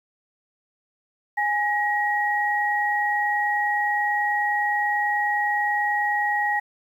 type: tone pair together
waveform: sine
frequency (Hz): 829.4 / 1900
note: G#5 / A#6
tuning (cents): -3 / +33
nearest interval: octave + major second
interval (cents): 1436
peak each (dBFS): -23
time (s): 1.37-6.6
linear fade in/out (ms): 10
effects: 9-bit